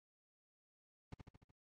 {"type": "noise with echo", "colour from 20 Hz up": "brown", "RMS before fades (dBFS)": -45, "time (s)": [1.12, 1.14], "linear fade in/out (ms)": 5, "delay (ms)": 74, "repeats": 5, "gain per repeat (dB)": -4, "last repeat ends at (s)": 1.51, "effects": ["low-pass 6000 Hz 12 dB/octave", "AAC 64 kbps"]}